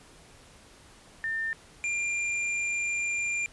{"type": "tone pair in turn", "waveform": ["sine", "square"], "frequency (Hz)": [1800, 2391], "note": ["A6", "D7"], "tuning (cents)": [39, 30], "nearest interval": "perfect fourth", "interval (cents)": 491, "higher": "second", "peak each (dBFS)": -28, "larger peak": "neither", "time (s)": [[1.24, 1.53], [1.84, 3.46]], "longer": "second", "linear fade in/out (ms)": 0, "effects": ["pink hiss -54 dBFS RMS until 3.52 s", "resampled to 24000 Hz"]}